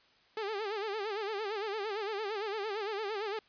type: tone with vibrato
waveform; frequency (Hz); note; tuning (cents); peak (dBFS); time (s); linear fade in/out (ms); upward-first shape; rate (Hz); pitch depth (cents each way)
sawtooth; 418; G#4; +11; -30; 0.37-3.39; 2; sine; 8.8; 120
effects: white hiss -65 dBFS RMS until 3.48 s + resampled to 11025 Hz